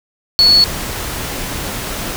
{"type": "tone in noise", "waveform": "sine", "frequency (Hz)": 4400, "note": "C#8", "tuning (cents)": -14, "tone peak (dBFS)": -6, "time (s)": [0.39, 0.64], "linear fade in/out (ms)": 0, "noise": "pink", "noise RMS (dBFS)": -23, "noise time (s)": [0.39, 2.16], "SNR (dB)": 14, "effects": []}